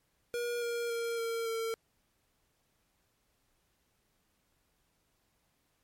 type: tone with pitch steps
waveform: square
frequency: 477.9 / 471.6 / 465.4 / 459.2 / 453.2 Hz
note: A#4 / A#4 / A#4 / A#4 / A#4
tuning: +43 / +20 / -3 / -26 / -49 cents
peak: -33 dBFS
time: 0.34-1.74 s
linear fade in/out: 0 ms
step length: 280 ms
effects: pink hiss -75 dBFS RMS until 5.83 s + MP3 64 kbps